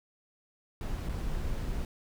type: noise with dropouts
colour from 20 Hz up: brown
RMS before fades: -33 dBFS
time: 0.81-1.85 s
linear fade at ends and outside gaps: 1 ms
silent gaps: 1.088-1.093 s
effects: none